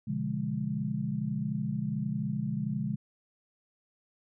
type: chord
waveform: sine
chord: B diminished seventh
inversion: none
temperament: equal with one note detuned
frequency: 123.47 / 144.98 / 174.61 / 207.7 Hz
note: B2 / D3 / F3 / Ab3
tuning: 0 / -22 / 0 / 0 cents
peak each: -37 / -34 / -37 / -33 dBFS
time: 0.07-2.96 s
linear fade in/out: 10 ms
effects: none